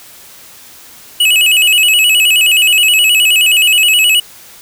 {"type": "tone with vibrato", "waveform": "square", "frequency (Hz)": 2747, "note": "F7", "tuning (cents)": -29, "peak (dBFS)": -7, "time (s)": [1.2, 4.2], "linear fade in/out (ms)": 5, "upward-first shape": "square", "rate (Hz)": 9.5, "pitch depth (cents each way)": 110, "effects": ["white hiss -37 dBFS RMS until 4.61 s"]}